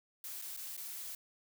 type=noise with dropouts; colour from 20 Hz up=blue; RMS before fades=-44 dBFS; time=0.24-1.15 s; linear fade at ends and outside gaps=2 ms; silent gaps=0.417-0.421 / 0.566-0.572 / 0.767-0.776 s; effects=none